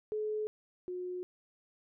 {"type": "tone pair in turn", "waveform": "sine", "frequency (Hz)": [427.6, 361.8], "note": ["A4", "F#4"], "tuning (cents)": [-49, -39], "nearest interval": "minor third", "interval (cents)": 290, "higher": "first", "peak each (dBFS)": [-32, -36], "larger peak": "first", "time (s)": [[0.12, 0.47], [0.88, 1.23]], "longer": "neither", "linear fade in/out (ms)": 0, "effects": []}